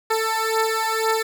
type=beating tone pair; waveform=15% pulse; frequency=442.7 / 444.7 Hz; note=A4 / A4; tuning=+11 / +18 cents; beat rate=2 Hz; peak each=-17 / -16 dBFS; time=0.1-1.23 s; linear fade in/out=10 ms; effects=none